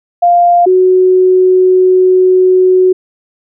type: tone pair in turn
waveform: sine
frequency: 698.5 / 370 Hz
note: F5 / F#4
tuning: 0 / 0 cents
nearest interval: major seventh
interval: 1100 cents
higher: first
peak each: -4 dBFS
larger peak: neither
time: 0.22-0.66 / 0.66-2.93 s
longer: second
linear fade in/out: 10 ms
effects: none